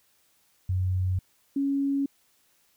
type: tone pair in turn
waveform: sine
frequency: 92.5 / 277.7 Hz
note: F#2 / C#4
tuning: 0 / +3 cents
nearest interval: octave + perfect fifth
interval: 1903 cents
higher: second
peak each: -23 dBFS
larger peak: neither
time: 0.69-1.19 / 1.56-2.06 s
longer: neither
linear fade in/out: 5 ms
effects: white hiss -66 dBFS RMS until 2.76 s